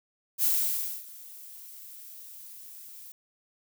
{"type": "noise with ADSR envelope", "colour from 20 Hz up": "violet", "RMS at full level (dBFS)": -24, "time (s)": [0.38, 3.12], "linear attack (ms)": 51, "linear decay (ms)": 600, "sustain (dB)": -22, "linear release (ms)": 3, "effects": []}